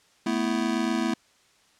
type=chord; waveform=square; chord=A suspended second; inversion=none; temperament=just; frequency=220 / 247.5 / 330 Hz; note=A3 / B3 / E4; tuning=0 / +4 / +2 cents; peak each=-29 dBFS; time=0.26-1.14 s; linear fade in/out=5 ms; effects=white hiss -61 dBFS RMS until 1.79 s + low-pass 7000 Hz 12 dB/octave